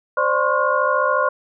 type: tone cluster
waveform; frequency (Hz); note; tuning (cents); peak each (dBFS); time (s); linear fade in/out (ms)
sine; 521 / 592 / 1041 / 1095 / 1429; C5 / D5 / C6 / C#6 / F6; -7 / +14 / -9 / -22 / +39; -22; 0.17-1.29; 5
effects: none